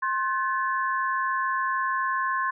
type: tone cluster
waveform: sine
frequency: 1061 / 1515 / 1728 Hz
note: C6 / F#6 / A6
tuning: +24 / +40 / -32 cents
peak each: -25 / -32 / -30 dBFS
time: 0.02-2.51 s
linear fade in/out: 10 ms
effects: none